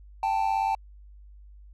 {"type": "tone pair together", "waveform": "triangle", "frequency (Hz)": [785, 882.6], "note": ["G5", "A5"], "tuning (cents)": [2, 5], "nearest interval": "major second", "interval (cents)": 203, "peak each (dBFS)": -24, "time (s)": [0.23, 0.75], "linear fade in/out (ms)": 2, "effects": ["added 50 Hz sine -46 dBFS peak until 1.73 s"]}